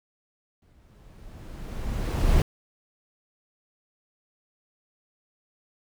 brown noise with exponential growth, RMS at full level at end -19 dBFS, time 0.62-2.42 s, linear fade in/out 2 ms, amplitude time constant 390 ms, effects none

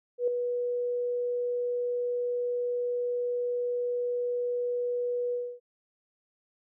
sine tone with ADSR envelope, 487.5 Hz, B4, 23 cents flat, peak -21 dBFS, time 0.18-5.6 s, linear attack 96 ms, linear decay 3 ms, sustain -6 dB, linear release 270 ms, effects none

